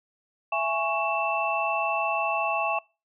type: tone cluster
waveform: sine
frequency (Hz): 666 / 832 / 1107 / 2663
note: E5 / G#5 / C#6 / E7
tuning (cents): +18 / +3 / -3 / +17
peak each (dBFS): -29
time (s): 0.52-2.79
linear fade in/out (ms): 5
effects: noise-tail reverb RT60 0.3 s tail -25 dB re dry

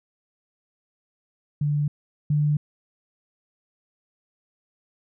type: tone pair in turn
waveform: sine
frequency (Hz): 146.83 / 148.45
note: D3 / D3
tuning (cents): 0 / +19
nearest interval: unison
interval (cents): 19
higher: second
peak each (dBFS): -20 / -18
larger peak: second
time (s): 1.61-1.88 / 2.3-2.57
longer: neither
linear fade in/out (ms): 5
effects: none

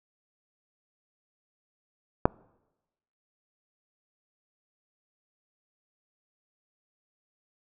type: click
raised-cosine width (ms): 1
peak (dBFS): -4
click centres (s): 2.255
effects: noise-tail reverb RT60 1.0 s tail -26 dB re dry

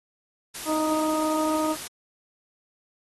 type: noise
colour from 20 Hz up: white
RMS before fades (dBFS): -36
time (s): 0.54-1.88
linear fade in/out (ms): 10
type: harmonic tone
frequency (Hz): 311.1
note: D#4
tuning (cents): 0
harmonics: 1 / 2 / 3 / 4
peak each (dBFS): -25 / -28 / -30 / -31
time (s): 0.65-1.76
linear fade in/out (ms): 50
effects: AAC 32 kbps

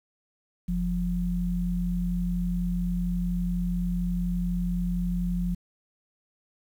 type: tone pair together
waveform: sine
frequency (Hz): 44.2 / 176.8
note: F1 / F3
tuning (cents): +22 / +22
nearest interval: 2 octaves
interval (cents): 2400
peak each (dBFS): -29 / -26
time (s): 0.68-5.55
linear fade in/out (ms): 10
effects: 9-bit

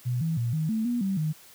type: tone with pitch steps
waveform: sine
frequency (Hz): 123.4 / 162.3 / 118.1 / 157.1 / 220.7 / 241.1 / 193.4 / 155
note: B2 / E3 / A#2 / D#3 / A3 / B3 / G3 / D#3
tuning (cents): -1 / -27 / +23 / +17 / +5 / -41 / -23 / -6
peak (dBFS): -24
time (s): 0.05-1.33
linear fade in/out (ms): 20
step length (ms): 160
effects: white hiss -52 dBFS RMS until 1.54 s + high-pass 60 Hz 12 dB/octave

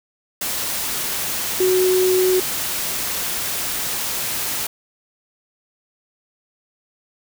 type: tone in noise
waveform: sine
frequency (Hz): 370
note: F#4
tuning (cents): 0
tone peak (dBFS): -14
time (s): 1.6-2.4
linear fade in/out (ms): 5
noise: white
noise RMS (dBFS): -24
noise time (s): 0.41-4.67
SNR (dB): +7
effects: none

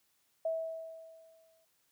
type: tone with exponential decay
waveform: sine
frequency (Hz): 650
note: E5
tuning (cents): -24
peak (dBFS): -29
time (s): 0.45-1.65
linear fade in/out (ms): 5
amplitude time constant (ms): 260
effects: white hiss -74 dBFS RMS until 1.91 s + high-pass 60 Hz 12 dB/octave

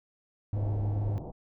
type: tone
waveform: triangle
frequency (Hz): 102.9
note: G#2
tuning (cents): -16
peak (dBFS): -25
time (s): 0.53-1.18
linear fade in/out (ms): 0
type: low-pass noise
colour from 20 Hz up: pink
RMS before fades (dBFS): -39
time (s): 0.53-1.32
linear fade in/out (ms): 20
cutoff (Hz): 850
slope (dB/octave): 48
effects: none

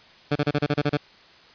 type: tone bursts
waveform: 15% pulse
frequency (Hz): 146.4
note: D3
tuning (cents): -5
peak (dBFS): -13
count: 9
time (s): 0.31-0.974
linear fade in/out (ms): 10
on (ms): 48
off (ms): 29
effects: white hiss -51 dBFS RMS until 1.54 s + resampled to 11025 Hz

